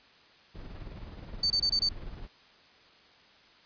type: noise with tremolo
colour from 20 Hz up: brown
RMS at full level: -40 dBFS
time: 0.54-2.28 s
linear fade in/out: 20 ms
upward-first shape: sine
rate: 19 Hz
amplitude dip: 50%
type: tone bursts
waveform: sine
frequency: 4550 Hz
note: C#8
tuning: 44 cents sharp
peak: -23 dBFS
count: 5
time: 1.43-1.89 s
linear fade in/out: 5 ms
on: 72 ms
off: 25 ms
effects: white hiss -58 dBFS RMS until 3.65 s + resampled to 11025 Hz